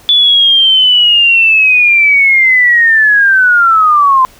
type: linear sweep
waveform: sine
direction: down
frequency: 3467 to 1022 Hz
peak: -4 dBFS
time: 0.09-4.25 s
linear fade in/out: 0 ms
effects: pink hiss -41 dBFS RMS until 4.39 s